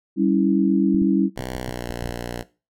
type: chord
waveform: sine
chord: C# diminished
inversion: second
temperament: equal with one note detuned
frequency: 196 / 277.2 / 325.5 Hz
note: G3 / C#4 / E4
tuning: 0 / 0 / -22 cents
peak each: -20 dBFS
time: 0.16-1.3 s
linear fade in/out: 50 ms
type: clicks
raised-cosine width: 5 ms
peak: -20 dBFS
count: 9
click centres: 0.946 / 1.018 / 1.4 / 1.553 / 1.686 / 1.904 / 2.026 / 2.057 / 2.094 s
type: tone with pitch glide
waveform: 5% pulse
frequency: 63.3 to 59.75 Hz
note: B1 to A#1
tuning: +43 to +43 cents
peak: -17 dBFS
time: 1.36-2.43 s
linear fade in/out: 10 ms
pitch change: -100 cents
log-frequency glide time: 1.58-1.89 s
effects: noise-tail reverb RT60 0.3 s tail -18 dB re dry